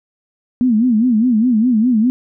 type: tone with vibrato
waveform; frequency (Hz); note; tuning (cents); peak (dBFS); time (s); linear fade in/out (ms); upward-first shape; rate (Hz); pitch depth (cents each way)
sine; 233.1; A#3; 0; -10; 0.61-2.1; 0; sine; 4.9; 170
effects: none